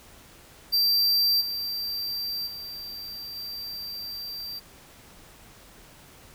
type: tone with level steps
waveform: square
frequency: 4699 Hz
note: D8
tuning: in tune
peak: -20 / -29 / -36 / -34 dBFS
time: 0.72-4.6 s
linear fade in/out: 20 ms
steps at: 1.4 / 2.46 / 3.35 s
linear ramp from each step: 20 ms
effects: pink hiss -51 dBFS RMS until 6.34 s